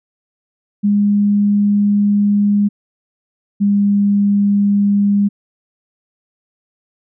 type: tone pair in turn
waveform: sine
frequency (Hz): 204.5 / 202.3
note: G#3 / G#3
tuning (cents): -26 / -45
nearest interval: unison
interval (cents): 19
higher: first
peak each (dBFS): -10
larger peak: neither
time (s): 0.83-2.69 / 3.6-5.29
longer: first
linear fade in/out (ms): 20
effects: none